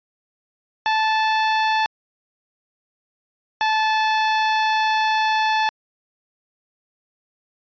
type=tone pair in turn; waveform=sawtooth; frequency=875 / 871.1 Hz; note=A5 / A5; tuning=-10 / -18 cents; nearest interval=unison; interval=8 cents; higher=first; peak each=-13 / -13 dBFS; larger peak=neither; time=0.86-1.86 / 3.61-5.69 s; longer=second; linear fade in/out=0 ms; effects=resampled to 11025 Hz